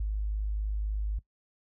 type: tone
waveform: sine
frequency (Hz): 51.91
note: G#1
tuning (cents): 0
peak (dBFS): -28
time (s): 0-1.19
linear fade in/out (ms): 5
effects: noise-tail reverb RT60 0.1 s tail -18 dB re dry